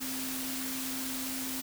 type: tone in noise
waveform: sine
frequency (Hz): 261.6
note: C4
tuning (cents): 0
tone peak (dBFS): -38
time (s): 0-1.62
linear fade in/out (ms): 20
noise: white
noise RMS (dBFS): -37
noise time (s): 0-1.62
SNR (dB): -4
effects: none